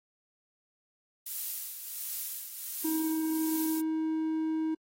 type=noise with tremolo; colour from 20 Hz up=violet; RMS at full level=-33 dBFS; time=1.26-3.81 s; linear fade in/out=5 ms; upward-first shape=triangle; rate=1.4 Hz; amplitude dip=60%
type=tone; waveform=triangle; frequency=317.2 Hz; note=D#4; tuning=33 cents sharp; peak=-26 dBFS; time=2.84-4.75 s; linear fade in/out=10 ms
effects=AAC 48 kbps